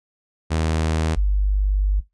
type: tone pair in turn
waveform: sawtooth / sine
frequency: 79.6 / 49.54 Hz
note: D#2 / G1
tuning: +40 / +19 cents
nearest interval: minor sixth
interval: 821 cents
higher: first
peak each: -15 dBFS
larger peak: neither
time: 0.5-1.16 / 1.16-2.01 s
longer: second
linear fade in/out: 20 ms
effects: noise-tail reverb RT60 0.2 s tail -20 dB re dry + resampled to 22050 Hz